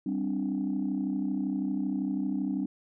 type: chord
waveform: sine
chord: G suspended fourth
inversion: none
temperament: just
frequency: 196 / 261.3 / 294 Hz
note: G3 / C4 / D4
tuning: 0 / -2 / +2 cents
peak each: -31 dBFS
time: 0.06-2.66 s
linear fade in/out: 5 ms
effects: tanh soft clip ceiling -21 dBFS